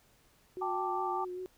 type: tone with vibrato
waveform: sine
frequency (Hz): 365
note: F#4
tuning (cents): -24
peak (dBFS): -37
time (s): 0.57-1.46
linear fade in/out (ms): 0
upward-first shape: sine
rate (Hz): 5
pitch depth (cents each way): 25
type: chord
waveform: sine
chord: G suspended second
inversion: none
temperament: equal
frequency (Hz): 784 / 880 / 1174.7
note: G5 / A5 / D6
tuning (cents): 0 / 0 / 0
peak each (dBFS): -36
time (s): 0.61-1.25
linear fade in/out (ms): 10
effects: pink hiss -66 dBFS RMS until 1.57 s